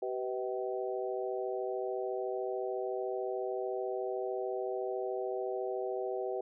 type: harmonic tone with a mistuned harmonic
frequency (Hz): 127.7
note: C3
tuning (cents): -42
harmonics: 3 / 4 / 5 / 6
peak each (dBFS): -36 / -38 / -40 / -42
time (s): 0.02-6.41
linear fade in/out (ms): 5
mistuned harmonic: 4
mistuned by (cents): -48
effects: none